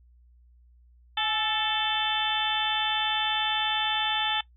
harmonic tone with a mistuned harmonic, 440 Hz, A4, in tune, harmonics 2 / 3 / 4 / 5 / 6 / 7 / 8, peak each -30 / -35 / -33 / -39 / -35 / -30 / -29 dBFS, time 1.17-4.41 s, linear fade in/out 5 ms, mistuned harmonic 2, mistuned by -57 cents, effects noise-tail reverb RT60 0.1 s tail -19 dB re dry + added 60 Hz sine -54 dBFS peak until 4.56 s

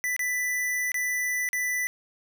square tone with dropouts, 1986 Hz, B6, 9 cents sharp, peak -26 dBFS, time 0.04-1.87 s, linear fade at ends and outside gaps 0 ms, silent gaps 0.164-0.193 / 0.918-0.943 / 1.489-1.531 s, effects none

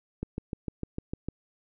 click train, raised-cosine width 3 ms, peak -19 dBFS, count 8, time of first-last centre 0.23-1.286 s, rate 6.63 Hz, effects none

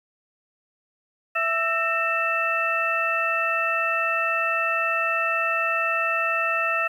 harmonic tone with a mistuned harmonic, 662 Hz, E5, 7 cents sharp, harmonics 1 / 2 / 3 / 4, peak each -29 / -25 / -28 / -25 dBFS, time 1.35-6.88 s, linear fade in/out 10 ms, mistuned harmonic 3, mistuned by -140 cents, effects 9-bit

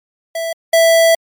square tone pair in turn, 660 / 660 Hz, E5 / E5, +2 / +2 cents, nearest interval unison, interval 0 cents, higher neither, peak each -19 / -8 dBFS, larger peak second, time 0.35-0.53 / 0.73-1.15 s, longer second, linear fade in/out 5 ms, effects MP3 96 kbps

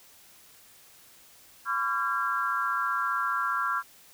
sine tone cluster, 1016 / 1131 / 1372 / 1622 Hz, B5 / C#6 / F6 / G#6, +49 / +34 / -31 / -41 cents, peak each -34 / -32 / -28 / -33 dBFS, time 1.65-3.83 s, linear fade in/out 50 ms, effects white hiss -55 dBFS RMS until 4.13 s

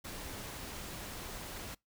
pink noise, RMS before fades -44 dBFS, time 0.04-1.75 s, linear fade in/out 10 ms, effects noise-tail reverb RT60 0.2 s tail -26 dB re dry

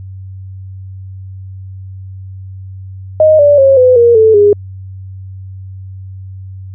sine tone with pitch steps, 622.3 / 580.6 / 541.7 / 505.5 / 471.6 / 440 / 410.6 Hz, D#5 / D5 / C#5 / B4 / A#4 / A4 / G#4, 0 / -20 / -40 / +40 / +20 / 0 / -20 cents, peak -3 dBFS, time 3.2-4.53 s, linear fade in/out 2 ms, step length 190 ms, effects added 95 Hz sine -25 dBFS peak until 6.74 s

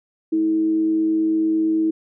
sine tone with frequency modulation, 320.7 Hz, E4, 48 cents flat, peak -16 dBFS, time 0.32-1.91 s, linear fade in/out 10 ms, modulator 109 Hz, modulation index 0.2, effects none

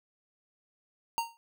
square tone with exponential decay, 925 Hz, A#5, 14 cents flat, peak -25 dBFS, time 1.18-1.37 s, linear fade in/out 0 ms, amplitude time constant 40 ms, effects none

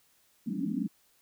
white band-pass noise, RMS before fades -32 dBFS, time 0.46-0.88 s, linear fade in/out 20 ms, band 170 to 300 Hz, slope 96 dB/octave, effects white hiss -67 dBFS RMS until 1.21 s

